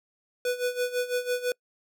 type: tone with tremolo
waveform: square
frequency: 493.9 Hz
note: B4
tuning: in tune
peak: -24 dBFS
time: 0.45-1.52 s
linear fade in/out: 2 ms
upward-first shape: sine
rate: 6 Hz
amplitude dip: 80%
effects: noise-tail reverb RT60 0.1 s tail -26 dB re dry